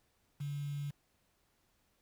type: tone with quantisation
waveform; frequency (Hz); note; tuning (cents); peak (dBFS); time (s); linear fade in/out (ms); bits
sine; 143.5; D3; -40; -36; 0.4-0.91; 10; 9
effects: pink hiss -75 dBFS RMS until 2.01 s